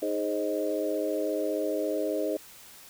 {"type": "harmonic tone with a mistuned harmonic", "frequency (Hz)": 103.83, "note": "G#2", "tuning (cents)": 0, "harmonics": [3, 4, 5, 6], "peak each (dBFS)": [-32, -32, -32, -32], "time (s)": [0.02, 2.37], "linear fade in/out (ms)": 5, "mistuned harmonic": 5, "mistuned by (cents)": 30, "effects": ["white hiss -50 dBFS RMS until 2.89 s"]}